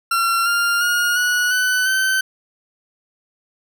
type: tone with pitch steps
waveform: 40% pulse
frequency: 1365 / 1397.7 / 1431.2 / 1465.5 / 1500.6 / 1536.6 Hz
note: F6 / F6 / F6 / F#6 / F#6 / G6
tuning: -40 / +1 / +42 / -17 / +24 / -35 cents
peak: -15 dBFS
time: 0.11-2.21 s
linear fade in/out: 5 ms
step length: 350 ms
effects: none